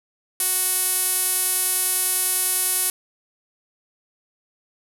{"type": "tone with band-pass filter", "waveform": "sawtooth", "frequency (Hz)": 370, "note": "F#4", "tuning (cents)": 0, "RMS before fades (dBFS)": -22, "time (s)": [0.4, 2.9], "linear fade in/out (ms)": 2, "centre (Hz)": 11000, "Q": 3.5, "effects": []}